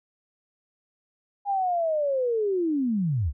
sine linear sweep, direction down, 818 to 58.8 Hz, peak -22 dBFS, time 1.45-3.33 s, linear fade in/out 50 ms, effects none

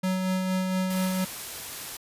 square tone with tremolo, 186.5 Hz, F#3, 14 cents sharp, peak -24 dBFS, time 0.03-1.25 s, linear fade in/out 10 ms, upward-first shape sine, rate 4.3 Hz, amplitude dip 30%
white noise, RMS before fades -37 dBFS, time 0.9-1.97 s, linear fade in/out 5 ms
effects resampled to 32000 Hz

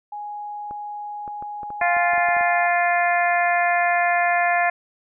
sine tone, 830.6 Hz, G#5, in tune, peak -29 dBFS, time 0.12-2.67 s, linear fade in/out 5 ms
clicks, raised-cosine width 1 ms, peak -24 dBFS, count 12, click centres 0.71 / 1.278 / 1.425 / 1.632 / 1.704 / 1.814 / 1.967 / 2.135 / 2.18 / 2.287 / 2.367 / 2.41 s
harmonic tone, 349.2 Hz, F4, in tune, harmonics 2 / 3 / 4 / 5 / 6 / 7, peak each -19 / -28 / -30 / -23 / -26 / -30 dBFS, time 1.81-4.7 s, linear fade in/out 5 ms
effects none

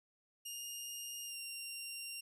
15% pulse tone with pitch glide, 2828 to 2770 Hz, F7 to F7, +21 to -15 cents, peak -36 dBFS, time 0.45-2.21 s, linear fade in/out 10 ms, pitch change -36 cents, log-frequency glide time 1.25-1.37 s, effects none

